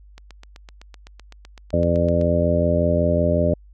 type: click train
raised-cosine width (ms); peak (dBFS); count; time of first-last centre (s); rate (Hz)
0.2; -24; 17; 0.18-2.213; 7.87
type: harmonic tone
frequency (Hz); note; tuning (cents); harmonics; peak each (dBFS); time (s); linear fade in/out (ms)
85.4; F2; -38; 1 / 2 / 3 / 4 / 5 / 6 / 7; -22 / -23 / -25 / -29 / -28 / -27 / -20; 1.73-3.54; 5
effects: added 50 Hz sine -44 dBFS peak until 3.73 s